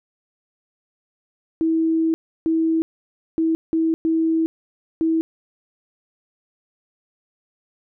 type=tone bursts at uneven times; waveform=sine; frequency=324.1 Hz; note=E4; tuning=29 cents flat; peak=-16 dBFS; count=6; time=1.61-2.14 / 2.46-2.82 / 3.38-3.55 / 3.73-3.94 / 4.05-4.46 / 5.01-5.21 s; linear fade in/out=0 ms; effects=none